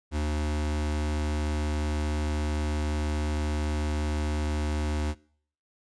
square tone pair together, 75.46 / 300 Hz, D2 / D4, +48 / +37 cents, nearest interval 2 octaves, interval 2389 cents, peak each -27 / -37 dBFS, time 0.11-5.15 s, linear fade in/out 50 ms, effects noise-tail reverb RT60 0.6 s tail -24 dB re dry + resampled to 22050 Hz

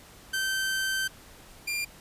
sawtooth tone pair in turn, 1550 / 2392 Hz, G6 / D7, -20 / +31 cents, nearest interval minor sixth, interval 751 cents, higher second, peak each -23 / -25 dBFS, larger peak first, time 0.33-1.08 / 1.67-1.85 s, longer first, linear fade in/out 10 ms, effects pink hiss -51 dBFS RMS until 2 s + resampled to 32000 Hz

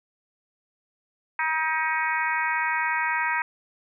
harmonic tone with a mistuned harmonic, 317 Hz, D#4, 32 cents sharp, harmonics 3 / 4 / 5 / 6 / 7 / 8, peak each -27 / -33 / -29 / -29 / -31 / -35 dBFS, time 1.39-3.42 s, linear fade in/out 2 ms, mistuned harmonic 8, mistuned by -34 cents, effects none

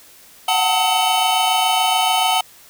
square tone cluster, 722 / 749 / 896 / 1281 / 3038 Hz, F#5 / F#5 / A5 / E6 / F#7, -43 / +21 / +31 / -50 / +45 cents, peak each -27 / -20 / -21 / -26 / -21 dBFS, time 0.48-2.41 s, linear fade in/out 5 ms, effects white hiss -46 dBFS RMS until 2.69 s

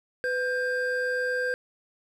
triangle tone pair together, 500.8 / 1590 Hz, B4 / G6, +24 / +24 cents, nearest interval octave + minor sixth, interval 2000 cents, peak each -26 dBFS, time 0.24-1.54 s, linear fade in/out 0 ms, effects none

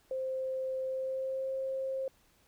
sine tone with pitch glide, 523.3 to 531.5 Hz, C5 to C5, 0 to +27 cents, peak -32 dBFS, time 0.11-2.08 s, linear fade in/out 2 ms, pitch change +27 cents, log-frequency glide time 0.87-1.52 s, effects pink hiss -67 dBFS RMS until 2.47 s

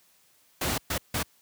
pink noise bursts at uneven times, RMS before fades -28 dBFS, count 3, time 0.61-0.78 / 0.9-0.98 / 1.14-1.23 s, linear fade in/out 5 ms, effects white hiss -63 dBFS RMS until 1.41 s + high-pass 60 Hz 12 dB/octave

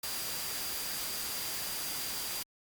sine tone in noise, 4763 Hz, D8, 24 cents sharp, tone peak -43 dBFS, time 0.03-2.43 s, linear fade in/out 5 ms, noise white, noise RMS -37 dBFS, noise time 0.03-2.43 s, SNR -9 dB, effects Opus 48 kbps

